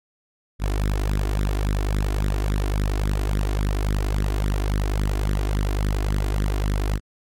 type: tone with flanger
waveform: sawtooth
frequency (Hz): 50.5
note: G#1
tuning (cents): -48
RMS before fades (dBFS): -22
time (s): 0.59-7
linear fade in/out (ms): 50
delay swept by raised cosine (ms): 0.53 to 2.93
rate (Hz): 3.6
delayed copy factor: +0.75
effects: MP3 64 kbps